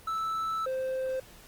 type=tone pair in turn; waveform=triangle; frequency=1315 / 521.9 Hz; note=E6 / C5; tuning=-5 / -4 cents; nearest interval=octave + major third; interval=1599 cents; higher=first; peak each=-27 dBFS; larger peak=neither; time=0.07-0.66 / 0.66-1.2 s; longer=first; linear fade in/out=5 ms; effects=pink hiss -53 dBFS RMS until 1.47 s + Opus 32 kbps